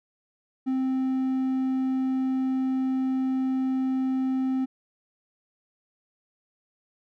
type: tone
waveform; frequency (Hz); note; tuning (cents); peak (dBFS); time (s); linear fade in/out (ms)
triangle; 261.7; C4; 0; -21; 0.66-4.66; 20
effects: none